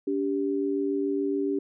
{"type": "tone pair together", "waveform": "sine", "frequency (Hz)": [285.9, 392.9], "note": ["D4", "G4"], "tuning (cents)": [-46, 4], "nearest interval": "tritone", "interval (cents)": 550, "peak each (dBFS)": -27, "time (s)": [0.07, 1.59], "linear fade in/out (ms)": 5, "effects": []}